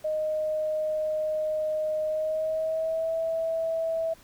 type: tone with pitch glide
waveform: sine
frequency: 619 to 652.8 Hz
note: D#5 to E5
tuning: -9 to -17 cents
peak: -25 dBFS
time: 0.04-4.14 s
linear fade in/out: 10 ms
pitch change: +92 cents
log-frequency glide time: 2.06-3.14 s
effects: pink hiss -55 dBFS RMS until 4.23 s